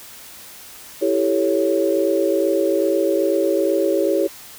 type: chord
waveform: sine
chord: A dominant seventh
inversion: second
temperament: equal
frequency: 329.6 / 392 / 440 / 554.4 Hz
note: E4 / G4 / A4 / C#5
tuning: 0 / 0 / 0 / 0 cents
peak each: -21 / -20 / -25 / -20 dBFS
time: 1.01-4.28 s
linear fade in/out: 20 ms
effects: white hiss -40 dBFS RMS until 4.58 s